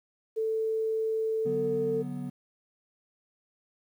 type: tone with pitch glide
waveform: sine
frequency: 442.3 to 447.7 Hz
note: A4 to A4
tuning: +9 to +30 cents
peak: -26 dBFS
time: 0.36-2.03 s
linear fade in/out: 20 ms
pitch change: +21 cents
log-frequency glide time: 1.42-1.65 s
type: chord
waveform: triangle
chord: B minor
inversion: first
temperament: equal with one note detuned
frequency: 144.73 / 185 / 246.9 Hz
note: D3 / F#3 / B3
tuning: -25 / 0 / 0 cents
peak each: -36 / -37 / -34 dBFS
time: 1.45-2.3 s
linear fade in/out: 10 ms
effects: 10-bit